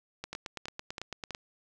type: two click trains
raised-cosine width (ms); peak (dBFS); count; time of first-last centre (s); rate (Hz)
0.2; -21 / -20; 4 / 11; 0.33-1.307 / 0.24-1.349; 3.07 / 9.02
effects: none